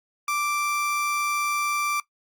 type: tone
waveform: 30% pulse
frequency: 1174.7 Hz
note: D6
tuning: in tune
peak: -21 dBFS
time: 0.28-2 s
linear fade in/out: 2 ms
effects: noise-tail reverb RT60 0.1 s tail -18 dB re dry + Opus 48 kbps